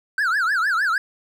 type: tone with vibrato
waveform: triangle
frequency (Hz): 1500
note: F#6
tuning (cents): +23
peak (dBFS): -16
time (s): 0.18-0.98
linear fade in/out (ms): 2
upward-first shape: triangle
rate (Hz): 6.5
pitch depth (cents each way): 290
effects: none